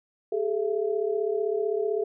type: tone cluster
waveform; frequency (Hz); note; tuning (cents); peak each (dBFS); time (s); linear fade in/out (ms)
sine; 398.8 / 434.5 / 673; G4 / A4 / E5; +30 / -22 / +36; -28 / -26 / -35; 0.32-2.04; 5
effects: none